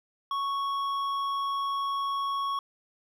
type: tone with hard clipping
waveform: sine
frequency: 1108.7 Hz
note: C#6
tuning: in tune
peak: -29 dBFS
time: 0.31-2.59 s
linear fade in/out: 2 ms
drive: 7 dB
effects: none